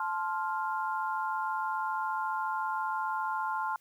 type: chord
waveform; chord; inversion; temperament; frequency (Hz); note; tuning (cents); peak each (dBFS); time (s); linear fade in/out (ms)
sine; F major; first; just; 873.1 / 1047.7 / 1396.9; A5 / C6 / F6; -14 / +2 / 0; -33 / -34 / -36; 0-3.76; 2
effects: white hiss -67 dBFS RMS until 3.8 s